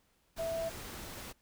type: tone in noise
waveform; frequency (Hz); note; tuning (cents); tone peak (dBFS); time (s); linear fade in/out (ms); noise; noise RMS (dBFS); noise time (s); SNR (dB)
sine; 659.3; E5; 0; -33; 0.38-0.7; 20; pink; -45; 0.36-1.33; +9
effects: pink hiss -72 dBFS RMS until 1.41 s